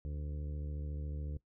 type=harmonic tone; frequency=73.8 Hz; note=D2; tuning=9 cents sharp; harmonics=1 / 2 / 3 / 4 / 5 / 6 / 7; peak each=-38 / -44 / -57 / -53 / -61 / -56 / -59 dBFS; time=0.05-1.37 s; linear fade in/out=0 ms; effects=noise-tail reverb RT60 0.1 s tail -19 dB re dry